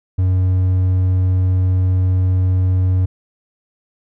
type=tone; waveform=triangle; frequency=92.5 Hz; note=F#2; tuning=in tune; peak=-10 dBFS; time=0.18-3.06 s; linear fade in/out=10 ms; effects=none